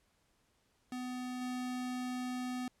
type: tone with level steps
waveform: square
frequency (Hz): 250.8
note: B3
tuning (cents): +27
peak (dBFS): -39 / -37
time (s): 0.92-2.68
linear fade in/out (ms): 2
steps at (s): 1.41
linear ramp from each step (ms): 5
effects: pink hiss -74 dBFS RMS until 2.8 s + low-pass 11000 Hz 12 dB/octave